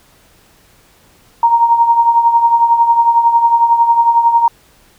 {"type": "tone with tremolo", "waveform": "sine", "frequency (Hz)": 932.3, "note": "A#5", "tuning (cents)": 0, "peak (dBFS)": -4, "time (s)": [1.43, 4.48], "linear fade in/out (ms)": 2, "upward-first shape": "triangle", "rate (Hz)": 11, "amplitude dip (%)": 70, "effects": ["pink hiss -49 dBFS RMS until 4.98 s"]}